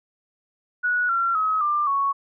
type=tone with pitch steps; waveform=sine; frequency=1465 / 1366.9 / 1275.4 / 1189.9 / 1110.3 Hz; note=F#6 / F6 / D#6 / D6 / C#6; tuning=-18 / -38 / +42 / +22 / +2 cents; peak=-19 dBFS; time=0.83-2.13 s; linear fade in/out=20 ms; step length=260 ms; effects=none